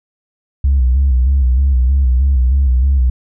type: tone with vibrato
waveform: sine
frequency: 65.41 Hz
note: C2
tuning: in tune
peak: -7 dBFS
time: 0.64-3.1 s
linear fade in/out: 5 ms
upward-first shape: square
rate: 3.2 Hz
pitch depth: 78 cents each way
effects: tanh soft clip ceiling -6 dBFS